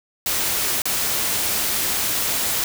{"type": "noise with dropouts", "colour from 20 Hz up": "white", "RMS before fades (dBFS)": -22, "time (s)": [0.26, 2.64], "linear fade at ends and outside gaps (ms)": 1, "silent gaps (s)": [0.82, 0.855], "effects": []}